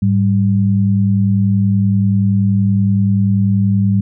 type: tone pair together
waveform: sine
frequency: 105 / 195.48 Hz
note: G#2 / G3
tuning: +19 / -5 cents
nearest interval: major seventh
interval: 1076 cents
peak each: -13 dBFS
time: 0.02-4.01 s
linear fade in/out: 5 ms
effects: none